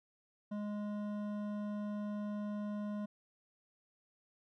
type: tone with hard clipping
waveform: sine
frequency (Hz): 207.7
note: G#3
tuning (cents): 0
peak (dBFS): -39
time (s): 0.51-3.06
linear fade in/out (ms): 10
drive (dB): 11
effects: none